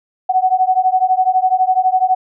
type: beating tone pair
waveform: sine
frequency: 740 / 752 Hz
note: F#5 / F#5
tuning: 0 / +28 cents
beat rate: 12 Hz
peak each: -14 dBFS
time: 0.29-2.15 s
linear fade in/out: 10 ms
effects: none